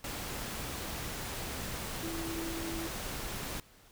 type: tone in noise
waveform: sine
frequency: 329.6 Hz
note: E4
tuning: in tune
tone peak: -38 dBFS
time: 2.03-2.87 s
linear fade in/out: 2 ms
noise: pink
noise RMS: -39 dBFS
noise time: 0.04-3.6 s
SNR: -2 dB
effects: pink hiss -60 dBFS RMS until 3.91 s